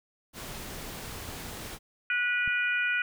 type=noise; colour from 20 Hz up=pink; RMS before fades=-40 dBFS; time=0.33-1.79 s; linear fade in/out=50 ms
type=clicks; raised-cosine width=5 ms; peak=-30 dBFS; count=2; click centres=1.289 / 2.477 s
type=harmonic tone; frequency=488.5 Hz; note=B4; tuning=19 cents flat; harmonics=3 / 4 / 5 / 6; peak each=-27 / -35 / -30 / -41 dBFS; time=2.1-3.02 s; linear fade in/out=2 ms
effects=none